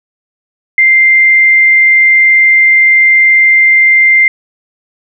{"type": "tone", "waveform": "sine", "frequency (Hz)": 2093, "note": "C7", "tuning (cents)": 0, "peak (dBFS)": -3, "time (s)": [0.78, 4.28], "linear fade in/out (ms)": 2, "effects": []}